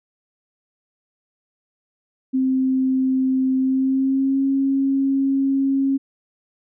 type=tone with pitch glide; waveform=sine; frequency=261.6 to 271.8 Hz; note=C4 to C#4; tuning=0 to -34 cents; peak=-16 dBFS; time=2.33-5.98 s; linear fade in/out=20 ms; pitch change=+66 cents; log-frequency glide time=3.58-4.44 s; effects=none